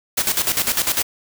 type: noise with tremolo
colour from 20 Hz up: white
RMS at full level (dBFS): -18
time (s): 0.17-1.03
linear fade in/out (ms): 10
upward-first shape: square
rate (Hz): 10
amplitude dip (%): 70
effects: none